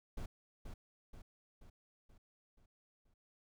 brown noise with echo, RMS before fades -42 dBFS, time 0.17-0.26 s, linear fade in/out 5 ms, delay 480 ms, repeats 6, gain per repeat -5 dB, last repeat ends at 3.14 s, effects none

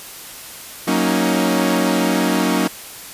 sawtooth chord, D# minor seventh, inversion first, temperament equal with one note detuned, 185 / 233.1 / 277.2 / 312.9 Hz, F#3 / A#3 / C#4 / D#4, 0 / 0 / 0 / +10 cents, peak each -17 dBFS, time 0.87-2.68 s, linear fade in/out 10 ms, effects white hiss -35 dBFS RMS until 3.13 s + resampled to 32000 Hz

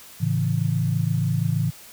sine chord, A major, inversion none, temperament equal, 110 / 138.59 / 164.81 Hz, A2 / C#3 / E3, 0 / 0 / 0 cents, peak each -24 dBFS, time 0.2-1.71 s, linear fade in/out 20 ms, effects white hiss -45 dBFS RMS until 1.92 s

